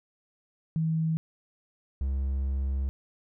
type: tone pair in turn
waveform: sine / triangle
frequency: 160.6 / 67.52 Hz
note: E3 / C#2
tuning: -45 / -45 cents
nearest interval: octave + minor third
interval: 1500 cents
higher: first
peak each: -24 dBFS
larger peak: neither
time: 0.76-1.17 / 2.01-2.89 s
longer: second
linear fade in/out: 0 ms
effects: none